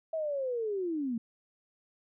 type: linear sweep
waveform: sine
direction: down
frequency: 654 to 220 Hz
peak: -30 dBFS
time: 0.13-1.18 s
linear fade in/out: 5 ms
effects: none